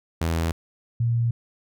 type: tone pair in turn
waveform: sawtooth / sine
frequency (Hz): 82.41 / 117.25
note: E2 / A#2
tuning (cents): 0 / +11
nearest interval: tritone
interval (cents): 611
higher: second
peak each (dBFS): -18 / -19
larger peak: first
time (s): 0.21-0.52 / 1-1.31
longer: neither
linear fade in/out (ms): 5
effects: none